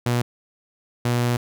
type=tone bursts at uneven times; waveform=sawtooth; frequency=120.9 Hz; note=B2; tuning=36 cents flat; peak=-15 dBFS; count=2; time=0.06-0.22 / 1.05-1.37 s; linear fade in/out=5 ms; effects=none